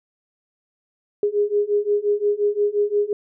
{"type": "beating tone pair", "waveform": "sine", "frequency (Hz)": [409.6, 415.3], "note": ["G#4", "G#4"], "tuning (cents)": [-24, 0], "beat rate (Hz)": 5.7, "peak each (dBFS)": [-21, -20], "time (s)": [1.23, 3.13], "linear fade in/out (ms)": 2, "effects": []}